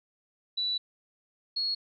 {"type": "tone pair in turn", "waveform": "sine", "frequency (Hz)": [3951, 4324], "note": ["B7", "C#8"], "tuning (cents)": [0, -44], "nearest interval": "major second", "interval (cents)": 156, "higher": "second", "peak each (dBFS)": -27, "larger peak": "neither", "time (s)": [[0.57, 0.78], [1.56, 1.75]], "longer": "first", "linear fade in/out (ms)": 10, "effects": []}